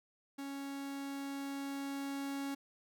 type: tone with level ramp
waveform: 45% pulse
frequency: 277.2 Hz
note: C#4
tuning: in tune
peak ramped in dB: -41 to -37 dBFS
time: 0.38-2.55 s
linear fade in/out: 10 ms
effects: none